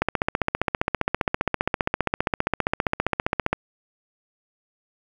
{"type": "click train", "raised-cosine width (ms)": 0.5, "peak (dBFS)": -5, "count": 54, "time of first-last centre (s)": [0.02, 3.53], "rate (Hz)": 15.1, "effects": ["7-bit"]}